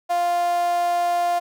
sawtooth tone with high-pass filter, 349.2 Hz, F4, in tune, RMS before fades -21 dBFS, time 0.09-1.4 s, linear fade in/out 20 ms, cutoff 730 Hz, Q 8.4, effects none

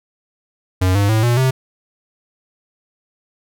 square tone with pitch steps, 92.5 / 100.87 / 110 / 119.96 / 130.81 Hz, F#2 / G2 / A2 / B2 / C3, 0 / +50 / 0 / -50 / 0 cents, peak -13 dBFS, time 0.81-1.51 s, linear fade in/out 10 ms, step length 140 ms, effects none

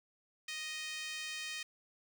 5% pulse tone with high-pass filter, 622.3 Hz, D#5, in tune, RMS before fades -42 dBFS, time 0.48-1.63 s, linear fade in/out 5 ms, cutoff 2100 Hz, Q 2.7, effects none

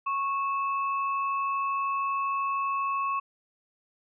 sine tone pair together, 1101.8 / 2616 Hz, C#6 / E7, -11 / -14 cents, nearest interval octave + minor third, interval 1497 cents, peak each -26 / -37 dBFS, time 0.06-3.2 s, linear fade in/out 10 ms, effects none

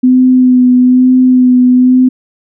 sine tone with vibrato, 252.7 Hz, B3, 40 cents sharp, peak -3 dBFS, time 0.03-2.09 s, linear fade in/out 10 ms, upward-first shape sine, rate 1.1 Hz, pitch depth 20 cents each way, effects none

